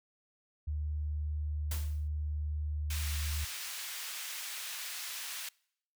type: tone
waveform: sine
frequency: 75.2 Hz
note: D2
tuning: 42 cents sharp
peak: -32 dBFS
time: 0.67-3.45 s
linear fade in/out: 10 ms
type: noise with exponential decay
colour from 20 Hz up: white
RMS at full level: -38 dBFS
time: 1.71-2.08 s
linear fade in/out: 5 ms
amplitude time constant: 80 ms
type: high-pass noise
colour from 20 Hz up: pink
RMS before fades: -41 dBFS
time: 2.9-5.49 s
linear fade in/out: 5 ms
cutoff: 2000 Hz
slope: 12 dB/octave
effects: noise-tail reverb RT60 0.7 s tail -26 dB re dry